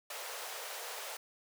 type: high-pass noise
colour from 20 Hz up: pink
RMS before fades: -43 dBFS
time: 0.1-1.17 s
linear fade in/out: 5 ms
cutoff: 460 Hz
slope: 48 dB/octave
effects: none